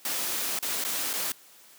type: noise with dropouts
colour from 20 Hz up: white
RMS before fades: -30 dBFS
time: 0.05-1.32 s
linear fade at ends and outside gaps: 2 ms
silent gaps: 0.59-0.626 / 0.84-0.848 / 1.132-1.136 s
effects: white hiss -54 dBFS RMS until 1.78 s + high-pass 200 Hz 12 dB/octave